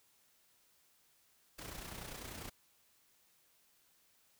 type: noise with amplitude modulation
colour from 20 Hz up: pink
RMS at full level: -45 dBFS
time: 1.58-2.5 s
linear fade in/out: 10 ms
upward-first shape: sine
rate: 30.1 Hz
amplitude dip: 55%
effects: white hiss -71 dBFS RMS until 4.39 s